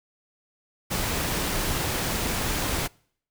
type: noise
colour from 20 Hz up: pink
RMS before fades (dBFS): -27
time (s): 0.9-2.88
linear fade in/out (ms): 20
effects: noise-tail reverb RT60 0.6 s tail -26 dB re dry